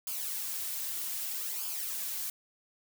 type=noise with flanger; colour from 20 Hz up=blue; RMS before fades=-36 dBFS; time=0.07-2.3 s; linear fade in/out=2 ms; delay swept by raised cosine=0.51 to 4.11 ms; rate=0.63 Hz; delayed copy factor=-0.65; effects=none